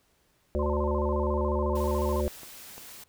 harmonic tone, 73.42 Hz, D2, in tune, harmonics 1 / 3 / 5 / 7 / 8, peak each -28 / -34 / -31 / -33 / -33 dBFS, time 0.55-2.28 s, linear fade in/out 0 ms
sine tone with vibrato, 967 Hz, B5, 37 cents flat, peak -33 dBFS, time 0.59-2.21 s, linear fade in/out 5 ms, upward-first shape square, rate 14 Hz, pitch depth 130 cents each way
white noise, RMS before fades -46 dBFS, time 1.75-3.04 s, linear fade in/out 5 ms
clicks, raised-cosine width 1 ms, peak -31 dBFS, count 4, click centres 1.751 / 1.858 / 2.433 / 2.78 s
effects pink hiss -68 dBFS RMS until 3.08 s

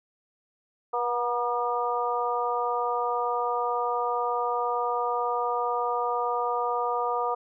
harmonic tone with a mistuned harmonic, 242 Hz, B3, 35 cents flat, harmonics 2 / 3 / 4 / 5, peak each -30 / -30 / -30 / -30 dBFS, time 0.93-7.35 s, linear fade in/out 10 ms, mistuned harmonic 4, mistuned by -24 cents, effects none

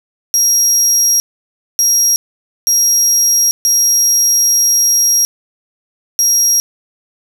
35% pulse tone bursts at uneven times, 5640 Hz, F8, 16 cents sharp, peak -6 dBFS, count 5, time 0.34-1.2 / 1.79-2.16 / 2.67-3.51 / 3.65-5.25 / 6.19-6.6 s, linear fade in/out 0 ms, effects none

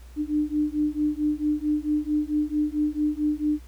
sine beating tone pair, 297.8 / 302.3 Hz, D4 / D#4, +24 / -50 cents, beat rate 4.5 Hz, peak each -25 dBFS, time 0.16-3.6 s, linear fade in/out 50 ms, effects added 60 Hz sine -42 dBFS peak until 3.67 s + pink hiss -56 dBFS RMS until 3.67 s

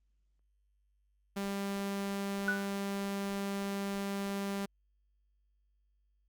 sawtooth tone, 198.4 Hz, G3, 21 cents sharp, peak -30 dBFS, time 1.36-4.66 s, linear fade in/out 10 ms
sine tone with exponential decay, 1480 Hz, F#6, in tune, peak -25 dBFS, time 2.48-2.71 s, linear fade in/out 2 ms, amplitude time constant 50 ms
effects added 50 Hz sine -70 dBFS peak until 6.28 s + Opus 32 kbps

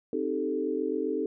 sine chord, A half-diminished seventh, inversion first, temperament equal with one note detuned, 264.4 / 311.1 / 392 / 440 Hz, C4 / Eb4 / G4 / A4, +18 / 0 / 0 / 0 cents, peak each -34 / -32 / -33 / -31 dBFS, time 0.13-1.26 s, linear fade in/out 2 ms, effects none

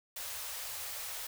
white band-stop noise, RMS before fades -41 dBFS, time 0.16-1.27 s, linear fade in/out 5 ms, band 110 to 470 Hz, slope 48 dB/octave, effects none

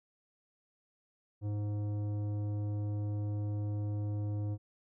triangle tone with tanh clipping, 103.83 Hz, G#2, in tune, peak -34 dBFS, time 1.41-4.58 s, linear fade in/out 50 ms, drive 16 dB, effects none

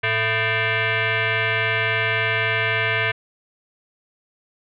sine tone with frequency modulation, 110.9 Hz, A2, 14 cents sharp, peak -18 dBFS, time 0.03-3.12 s, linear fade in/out 10 ms, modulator 555 Hz, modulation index 4.6, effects none

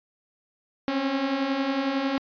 sawtooth beating tone pair, 263 / 274 Hz, C4 / C#4, +9 / -20 cents, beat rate 11 Hz, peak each -27 / -21 dBFS, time 0.88-2.18 s, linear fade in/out 0 ms, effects resampled to 11025 Hz

